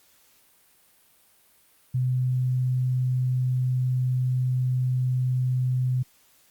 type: tone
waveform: sine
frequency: 127.2 Hz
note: C3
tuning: 48 cents flat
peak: -21 dBFS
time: 1.94-6.03 s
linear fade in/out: 10 ms
effects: white hiss -60 dBFS RMS until 6.5 s + Opus 48 kbps